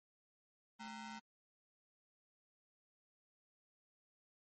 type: ring-modulated tone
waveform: sawtooth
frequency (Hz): 571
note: D5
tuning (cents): -49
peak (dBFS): -40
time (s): 0.79-1.2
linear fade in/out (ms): 20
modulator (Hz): 354
effects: low-pass 8000 Hz 12 dB/octave + MP3 32 kbps